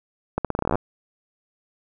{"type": "accelerating click train", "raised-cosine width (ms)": 1, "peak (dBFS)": -8, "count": 14, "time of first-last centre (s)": [0.38, 0.755], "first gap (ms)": 67, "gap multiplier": 0.84, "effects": []}